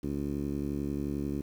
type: tone with low-pass filter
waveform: 10% pulse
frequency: 71.3 Hz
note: C#2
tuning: 49 cents sharp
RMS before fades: -33 dBFS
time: 0.03-1.42 s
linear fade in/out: 10 ms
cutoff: 310 Hz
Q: 2.2
effects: 9-bit